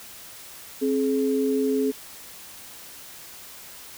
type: tone pair together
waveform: sine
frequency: 265.8 / 424.5 Hz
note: C4 / G#4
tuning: +27 / +38 cents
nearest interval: minor sixth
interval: 811 cents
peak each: -23 dBFS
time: 0.81-1.92 s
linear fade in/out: 20 ms
effects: white hiss -43 dBFS RMS until 3.97 s